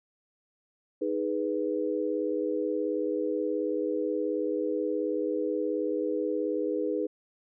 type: chord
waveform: sine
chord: G# minor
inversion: second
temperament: equal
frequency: 311.1 / 415.3 / 493.9 Hz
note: D#4 / G#4 / B4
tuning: 0 / 0 / 0 cents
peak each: -31 dBFS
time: 1.01-7.07 s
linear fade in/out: 10 ms
effects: none